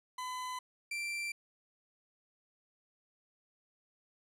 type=tone pair in turn; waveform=40% pulse; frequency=1009 / 2353 Hz; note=B5 / D7; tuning=+37 / +3 cents; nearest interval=octave + minor third; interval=1466 cents; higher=second; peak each=-37 / -35 dBFS; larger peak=second; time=0.18-0.59 / 0.91-1.32 s; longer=neither; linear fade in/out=5 ms; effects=low-pass 12000 Hz 12 dB/octave